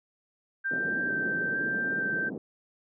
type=tone with vibrato; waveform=sine; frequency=1568 Hz; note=G6; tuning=in tune; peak=-27 dBFS; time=0.64-2.3 s; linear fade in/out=20 ms; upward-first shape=square; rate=1.1 Hz; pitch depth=8 cents each way
type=band-pass noise; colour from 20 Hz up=pink; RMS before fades=-37 dBFS; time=0.71-2.38 s; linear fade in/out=2 ms; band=180 to 510 Hz; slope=24 dB/octave
effects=none